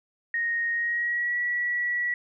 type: tone with pitch glide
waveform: sine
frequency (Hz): 1864.7 to 1938.3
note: A#6 to B6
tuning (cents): 0 to -33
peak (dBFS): -24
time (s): 0.34-2.14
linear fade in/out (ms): 2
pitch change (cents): +67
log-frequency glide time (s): 0.72-1.38
effects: none